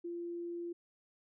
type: tone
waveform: sine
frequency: 344.2 Hz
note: F4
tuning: 25 cents flat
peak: -38 dBFS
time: 0.04-0.73 s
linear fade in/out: 10 ms
effects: none